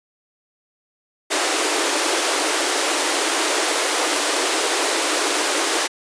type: high-pass noise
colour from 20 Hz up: pink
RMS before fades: -20 dBFS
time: 1.3-5.88 s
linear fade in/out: 20 ms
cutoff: 290 Hz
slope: 96 dB/octave
effects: resampled to 22050 Hz